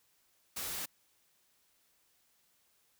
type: noise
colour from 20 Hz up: white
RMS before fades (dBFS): -39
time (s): 0.56-0.86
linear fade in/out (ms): 10
effects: white hiss -72 dBFS RMS until 2.99 s